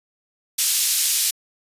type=band-pass noise; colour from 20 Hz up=white; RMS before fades=-20 dBFS; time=0.58-1.31 s; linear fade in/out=10 ms; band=3700 to 12000 Hz; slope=12 dB/octave; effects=resampled to 32000 Hz